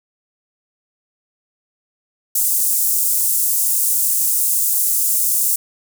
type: high-pass noise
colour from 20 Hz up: pink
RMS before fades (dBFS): -17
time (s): 2.35-5.56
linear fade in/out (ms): 5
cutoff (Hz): 8100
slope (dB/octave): 24
effects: none